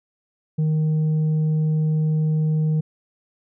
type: tone with tanh clipping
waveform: sine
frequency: 155.56 Hz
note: D#3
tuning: in tune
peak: -18 dBFS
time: 0.58-2.81 s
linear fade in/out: 10 ms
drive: 3 dB
effects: none